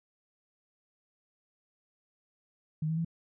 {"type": "tone with pitch steps", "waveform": "sine", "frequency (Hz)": [155.56, 160.67, 165.96], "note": ["D#3", "E3", "E3"], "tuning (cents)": [0, -44, 12], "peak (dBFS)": -28, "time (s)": [2.82, 3.048], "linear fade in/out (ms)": 5, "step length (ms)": 76, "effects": []}